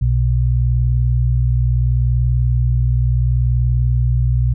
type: tone pair together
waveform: sine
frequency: 61.74 / 122.45 Hz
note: B1 / B2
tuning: 0 / -14 cents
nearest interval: octave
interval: 1186 cents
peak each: -15 dBFS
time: 0.01-4.54 s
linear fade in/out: 10 ms
effects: none